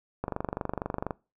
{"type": "click train", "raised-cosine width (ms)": 1, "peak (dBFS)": -16, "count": 22, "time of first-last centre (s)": [0.24, 1.108], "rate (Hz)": 24.2, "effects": ["noise-tail reverb RT60 0.3 s tail -23 dB re dry"]}